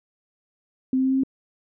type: tone with pitch steps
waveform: sine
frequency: 260 / 261.8 / 263.6 / 265.5 / 267.3 Hz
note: C4 / C4 / C4 / C4 / C4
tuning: -11 / +1 / +13 / +25 / +37 cents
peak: -18 dBFS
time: 0.93-1.235 s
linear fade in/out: 2 ms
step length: 61 ms
effects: none

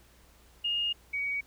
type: tone pair in turn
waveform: sine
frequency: 2843 / 2256 Hz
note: F7 / C#7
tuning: +30 / +30 cents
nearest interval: major third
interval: 400 cents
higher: first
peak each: -27 / -29 dBFS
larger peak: first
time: 0.64-0.93 / 1.13-1.41 s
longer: first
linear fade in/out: 10 ms
effects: added 60 Hz sine -60 dBFS peak until 1.46 s + pink hiss -61 dBFS RMS until 1.46 s

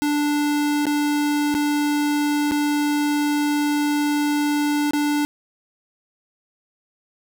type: tone with dropouts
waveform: square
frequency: 293.7 Hz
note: D4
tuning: in tune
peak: -19 dBFS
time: 0.02-5.25 s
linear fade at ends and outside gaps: 0 ms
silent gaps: 0.855-0.867 / 1.542-1.549 / 2.512-2.519 / 4.909-4.934 s
effects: none

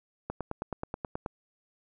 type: click train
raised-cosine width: 1 ms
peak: -19 dBFS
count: 10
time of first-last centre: 0.3-1.262 s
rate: 9.36 Hz
effects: none

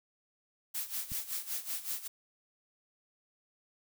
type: noise with tremolo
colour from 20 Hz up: blue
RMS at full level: -35 dBFS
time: 0.74-2.08 s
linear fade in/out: 10 ms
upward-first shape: sine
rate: 5.3 Hz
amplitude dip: 80%
type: click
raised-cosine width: 5 ms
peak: -31 dBFS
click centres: 1.119 s
effects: none

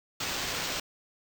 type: noise with sample-and-hold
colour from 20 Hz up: white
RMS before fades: -33 dBFS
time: 0.2-0.8 s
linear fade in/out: 5 ms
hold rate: 11025 Hz
effects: none

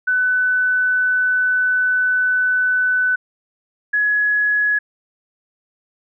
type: tone pair in turn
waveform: sine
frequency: 1500 / 1683.7 Hz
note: F#6 / G#6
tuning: +23 / +23 cents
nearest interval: major second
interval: 200 cents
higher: second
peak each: -14 dBFS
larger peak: neither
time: 0.07-3.16 / 3.93-4.79 s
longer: first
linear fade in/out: 10 ms
effects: none

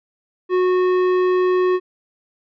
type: tone with tanh clipping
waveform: sine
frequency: 366.1 Hz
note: F#4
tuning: 18 cents flat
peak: -16 dBFS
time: 0.49-1.8 s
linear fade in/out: 50 ms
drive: 13 dB
effects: none

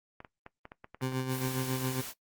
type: clicks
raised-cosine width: 0.5 ms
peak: -30 dBFS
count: 10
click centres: 0.204 / 0.248 / 0.464 / 0.654 / 0.719 / 0.844 / 0.946 / 1.012 / 1.123 / 1.198 s
type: tone with tremolo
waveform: 20% pulse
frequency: 129.9 Hz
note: C3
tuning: 12 cents flat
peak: -24 dBFS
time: 1.01-2.02 s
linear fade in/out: 20 ms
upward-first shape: sine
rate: 7.3 Hz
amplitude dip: 55%
type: noise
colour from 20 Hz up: white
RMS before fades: -41 dBFS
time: 1.28-2.14 s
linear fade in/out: 50 ms
effects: noise-tail reverb RT60 0.1 s tail -17 dB re dry + Opus 48 kbps

